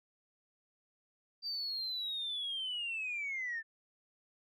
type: linear sweep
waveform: sine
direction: down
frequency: 4699 to 1760 Hz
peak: -34 dBFS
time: 1.42-3.63 s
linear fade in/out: 50 ms
effects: tanh soft clip ceiling -31 dBFS + MP3 64 kbps